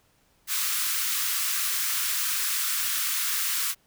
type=high-pass noise; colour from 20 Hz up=white; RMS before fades=-27 dBFS; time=0.47-3.75 s; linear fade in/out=50 ms; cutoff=1100 Hz; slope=48 dB/octave; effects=pink hiss -65 dBFS RMS until 3.86 s